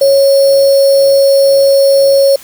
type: tone with sample-and-hold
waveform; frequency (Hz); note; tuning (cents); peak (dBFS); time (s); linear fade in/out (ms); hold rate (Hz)
sine; 551; C#5; -11; -4; 0.01-2.36; 5; 4900
effects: white hiss -35 dBFS RMS until 2.43 s